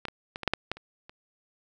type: clicks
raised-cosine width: 0.3 ms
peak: -17 / -19 / -19 / -19 / -7 / -8 / -13 / -30 / -29 dBFS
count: 9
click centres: 0.053 / 0.084 / 0.359 / 0.433 / 0.477 / 0.536 / 0.716 / 0.77 / 1.095 s
effects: none